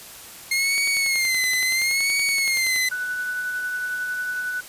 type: tone with vibrato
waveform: sawtooth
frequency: 2129 Hz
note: C7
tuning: 30 cents sharp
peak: -16 dBFS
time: 0.51-2.89 s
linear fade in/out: 5 ms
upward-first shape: sine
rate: 0.74 Hz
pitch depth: 89 cents each way
type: click train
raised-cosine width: 0.2 ms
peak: -17 dBFS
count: 22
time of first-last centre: 0.78-2.761 s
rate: 10.6 Hz
type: tone with tremolo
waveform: sine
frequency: 1487 Hz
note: F#6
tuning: 8 cents sharp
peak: -23 dBFS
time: 2.91-4.61 s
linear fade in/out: 10 ms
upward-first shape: triangle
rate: 11 Hz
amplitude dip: 30%
effects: white hiss -41 dBFS RMS until 4.68 s + resampled to 32000 Hz